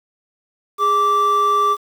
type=tone pair together; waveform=triangle; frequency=413 / 1168 Hz; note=G#4 / D6; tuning=-10 / -10 cents; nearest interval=octave + tritone; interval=1800 cents; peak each=-20 / -11 dBFS; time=0.78-1.77 s; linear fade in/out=50 ms; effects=tanh soft clip ceiling -6 dBFS + 7-bit